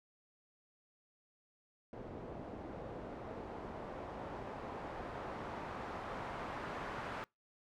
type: noise with low-pass filter sweep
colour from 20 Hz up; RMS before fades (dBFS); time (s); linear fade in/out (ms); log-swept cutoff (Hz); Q
white; -45; 1.93-7.24; 0; 500 to 1300; 0.99
effects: noise-tail reverb RT60 0.2 s tail -25 dB re dry